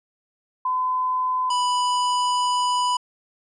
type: tone pair in turn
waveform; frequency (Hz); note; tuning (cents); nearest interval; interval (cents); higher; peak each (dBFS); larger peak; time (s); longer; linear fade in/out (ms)
sine / square; 1016 / 989.4; B5 / B5; +49 / +3; unison; 46; first; -20; neither; 0.65-1.5 / 1.5-2.97; second; 5
effects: resampled to 22050 Hz